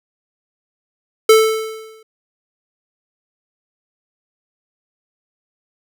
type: tone with exponential decay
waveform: square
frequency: 440 Hz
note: A4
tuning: in tune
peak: -5 dBFS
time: 1.29-2.03 s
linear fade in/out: 5 ms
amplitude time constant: 160 ms
effects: none